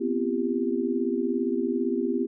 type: tone cluster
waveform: sine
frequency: 243.5 / 261.1 / 340 / 395.1 Hz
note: B3 / C4 / F4 / G4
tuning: -24 / -3 / -46 / +14 cents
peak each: -29 dBFS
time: 0-2.27 s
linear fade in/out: 20 ms
effects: none